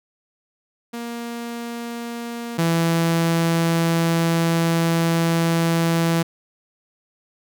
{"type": "tone pair in turn", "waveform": "sawtooth", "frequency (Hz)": [235.2, 166.31], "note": ["A#3", "E3"], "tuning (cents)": [16, 16], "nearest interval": "tritone", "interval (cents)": 600, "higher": "first", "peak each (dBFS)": [-24, -13], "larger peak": "second", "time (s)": [[0.93, 2.58], [2.58, 6.23]], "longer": "second", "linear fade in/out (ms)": 10, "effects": []}